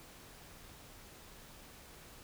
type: silence
effects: pink hiss -55 dBFS RMS until 2.23 s